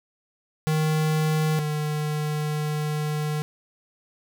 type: tone pair in turn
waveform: square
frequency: 155.56 / 151.22 Hz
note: D#3 / D#3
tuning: 0 / -49 cents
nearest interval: unison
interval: 49 cents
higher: first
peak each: -21 / -25 dBFS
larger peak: first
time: 0.67-1.59 / 1.59-3.42 s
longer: second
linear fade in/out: 0 ms
effects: none

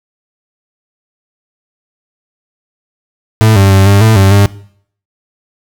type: tone with pitch steps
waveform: 40% pulse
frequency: 109.8 / 97.8 / 96.7 / 99.8 / 110.6 / 97 / 100.6 Hz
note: A2 / G2 / G2 / G2 / A2 / G2 / G2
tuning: -3 / -4 / -23 / +32 / +9 / -18 / +45 cents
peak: -3 dBFS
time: 3.41-4.46 s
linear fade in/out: 0 ms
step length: 150 ms
effects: noise-tail reverb RT60 0.6 s tail -20 dB re dry

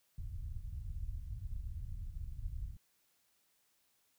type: low-pass noise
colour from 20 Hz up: pink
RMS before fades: -42 dBFS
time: 0.18-2.77 s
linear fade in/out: 5 ms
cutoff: 100 Hz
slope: 24 dB/octave
effects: white hiss -75 dBFS RMS until 4.18 s

